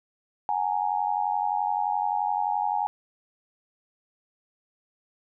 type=tone with amplitude modulation; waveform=sine; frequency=830.6 Hz; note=G#5; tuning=in tune; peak=-19 dBFS; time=0.49-2.87 s; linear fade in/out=0 ms; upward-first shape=sine; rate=91.6 Hz; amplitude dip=100%; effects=none